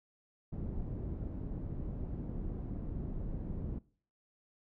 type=low-pass noise; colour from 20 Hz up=pink; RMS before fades=-39 dBFS; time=0.52-3.79 s; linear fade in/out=10 ms; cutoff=270 Hz; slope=12 dB/octave; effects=noise-tail reverb RT60 0.5 s tail -22 dB re dry